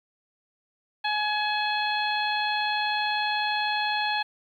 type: harmonic tone with a mistuned harmonic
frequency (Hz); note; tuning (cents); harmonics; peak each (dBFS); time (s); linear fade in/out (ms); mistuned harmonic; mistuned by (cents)
842; G#5; +24; 1 / 2 / 3 / 4 / 5; -27 / -30 / -32 / -33 / -34; 1.04-4.23; 10; 3; +23
effects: 10-bit